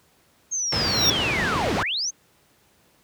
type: linear two-way sweep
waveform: sine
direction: down then up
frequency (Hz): 6510 to 155.56 to 6510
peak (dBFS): -23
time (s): 0.51-2.11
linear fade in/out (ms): 20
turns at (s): 1.75
type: tone with exponential growth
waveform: square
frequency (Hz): 5588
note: F8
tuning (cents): 0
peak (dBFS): -15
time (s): 0.66-1.1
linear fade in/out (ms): 2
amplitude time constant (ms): 95
type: low-pass noise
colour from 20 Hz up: pink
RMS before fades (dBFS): -25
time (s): 0.72-1.83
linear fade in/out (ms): 5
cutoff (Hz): 4100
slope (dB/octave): 12
effects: pink hiss -60 dBFS RMS until 3.03 s + high-pass 80 Hz 12 dB/octave